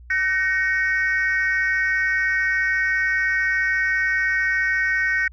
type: tone cluster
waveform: sine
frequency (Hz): 1522 / 1867 / 2221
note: F#6 / A#6 / C#7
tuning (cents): +48 / +2 / +3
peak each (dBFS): -21 / -20 / -26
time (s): 0.1-5.28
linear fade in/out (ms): 5
effects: tanh soft clip ceiling -12 dBFS + added 60 Hz sine -41 dBFS peak until 5.32 s